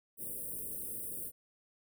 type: band-stop noise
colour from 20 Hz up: white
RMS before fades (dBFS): -41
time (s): 0.17-1.32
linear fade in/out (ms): 50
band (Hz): 570 to 8500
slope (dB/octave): 96
effects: none